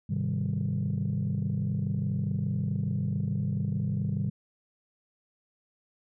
sine chord, Ab major seventh, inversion none, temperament equal, 103.83 / 130.81 / 155.56 / 196 Hz, Ab2 / C3 / Eb3 / G3, 0 / 0 / 0 / 0 cents, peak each -31 dBFS, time 0.09-4.3 s, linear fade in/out 10 ms, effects tanh soft clip ceiling -21 dBFS

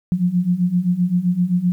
sine beating tone pair, 173.7 / 181.4 Hz, F3 / F#3, -9 / -34 cents, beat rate 7.7 Hz, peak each -20 / -17 dBFS, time 0.12-1.72 s, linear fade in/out 0 ms, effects 9-bit

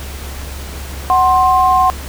sine tone pair together, 744.9 / 1056 Hz, F#5 / C6, +11 / +16 cents, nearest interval tritone, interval 605 cents, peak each -11 dBFS, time 1.1-1.9 s, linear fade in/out 0 ms, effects added 69 Hz sine -26 dBFS peak until 2.08 s + pink hiss -31 dBFS RMS until 2.08 s

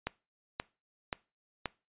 click train, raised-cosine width 0.3 ms, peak -16 dBFS, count 4, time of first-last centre 0.07-1.657 s, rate 1.89 Hz, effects noise-tail reverb RT60 0.3 s tail -22 dB re dry + resampled to 8000 Hz

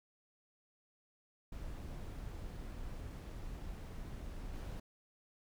brown noise with level steps, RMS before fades -45 / -43 dBFS, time 1.52-4.8 s, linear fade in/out 5 ms, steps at 4.53 s, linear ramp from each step 5 ms, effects none

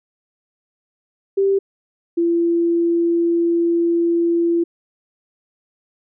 sine tone pair in turn, 392 / 339.3 Hz, G4 / F4, 0 / -50 cents, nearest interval major second, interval 250 cents, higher first, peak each -13 / -14 dBFS, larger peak first, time 1.37-1.59 / 2.17-4.64 s, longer second, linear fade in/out 10 ms, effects none

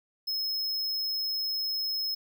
square tone, 5170 Hz, E8, 34 cents flat, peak -29 dBFS, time 0.27-2.15 s, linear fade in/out 10 ms, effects none

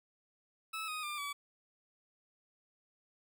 20% pulse tone with pitch steps, 1303 / 1247.8 / 1194.9 / 1144.2 Hz, E6 / D#6 / D6 / D6, -20 / +5 / +30 / -45 cents, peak -33 dBFS, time 0.73-1.33 s, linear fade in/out 10 ms, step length 150 ms, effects none

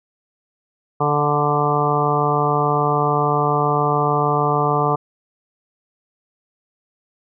harmonic tone with a mistuned harmonic, 146.83 Hz, D3, in tune, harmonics 1 / 2 / 3 / 4 / 5 / 6 / 7 / 8, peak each -22 / -28 / -22 / -28 / -22 / -25 / -24 / -22 dBFS, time 1-4.96 s, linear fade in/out 10 ms, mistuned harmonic 4, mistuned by +19 cents, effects none

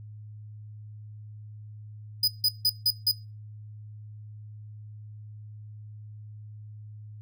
45% pulse tone bursts, 4978 Hz, D#8, in tune, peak -19 dBFS, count 5, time 2.23-3.115 s, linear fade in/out 5 ms, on 49 ms, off 160 ms, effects noise-tail reverb RT60 0.3 s tail -21 dB re dry + added 106 Hz sine -41 dBFS peak until 7.21 s

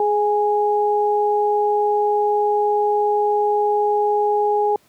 sine tone pair together, 418.3 / 828 Hz, G#4 / G#5, +12 / -5 cents, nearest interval octave, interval 1183 cents, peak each -18 dBFS, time 0-4.76 s, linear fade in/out 2 ms, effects pink hiss -57 dBFS RMS until 4.88 s + high-pass 100 Hz 12 dB/octave

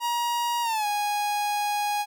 45% pulse tone with pitch glide, 950 to 827 Hz, A#5 to G#5, +33 to -8 cents, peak -24 dBFS, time 0-2.06 s, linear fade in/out 50 ms, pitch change -241 cents, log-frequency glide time 0.62-0.86 s, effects none

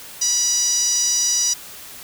5% pulse tone with band-pass filter, 973 Hz, B5, 26 cents flat, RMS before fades -19 dBFS, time 0.21-1.54 s, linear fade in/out 10 ms, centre 5600 Hz, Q 8.8, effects white hiss -38 dBFS RMS until 2.03 s

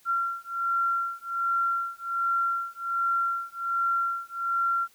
sine beating tone pair, 1370 / 1371.3 Hz, F6 / F6, -34 / -32 cents, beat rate 1.3 Hz, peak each -28 dBFS, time 0.05-4.88 s, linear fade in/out 50 ms, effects white hiss -60 dBFS RMS until 4.94 s

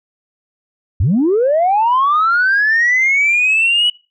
sine linear sweep, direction up, 70.9 to 2955 Hz, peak -9 dBFS, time 1-3.9 s, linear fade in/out 5 ms, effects noise-tail reverb RT60 0.3 s tail -23 dB re dry + tanh soft clip ceiling -7 dBFS

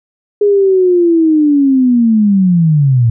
sine linear sweep, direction down, 415.3 to 112 Hz, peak -6 dBFS, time 0.41-3.1 s, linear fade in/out 5 ms, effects none

